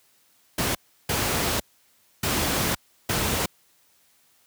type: noise bursts at uneven times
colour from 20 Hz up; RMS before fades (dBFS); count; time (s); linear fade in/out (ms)
pink; -24; 4; 0.58-0.75 / 1.09-1.6 / 2.23-2.75 / 3.09-3.46; 5
effects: white hiss -62 dBFS RMS until 4.46 s + high-pass 60 Hz 12 dB/octave